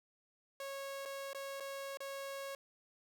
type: tone with dropouts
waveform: sawtooth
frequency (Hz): 550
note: C#5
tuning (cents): -14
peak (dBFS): -38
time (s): 0.6-2.55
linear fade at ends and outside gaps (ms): 2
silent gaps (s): 1.053-1.057 / 1.332-1.347 / 1.6-1.605 / 1.972-2.004
effects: none